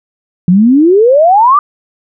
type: exponential sweep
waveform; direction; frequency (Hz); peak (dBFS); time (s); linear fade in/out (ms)
sine; up; 170 to 1220; -3; 0.48-1.59; 2
effects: none